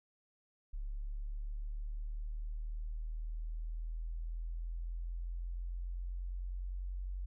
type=linear sweep; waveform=sine; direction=up; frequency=35.35 to 46.25 Hz; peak=-37 dBFS; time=0.73-7.26 s; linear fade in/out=10 ms; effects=none